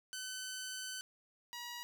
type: tone pair in turn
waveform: 10% pulse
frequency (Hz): 1517 / 960.1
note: F#6 / B5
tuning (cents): +43 / -49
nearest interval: minor sixth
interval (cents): 792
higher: first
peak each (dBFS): -33 / -35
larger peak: first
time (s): 0.13-1.01 / 1.53-1.83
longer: first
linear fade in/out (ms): 0
effects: none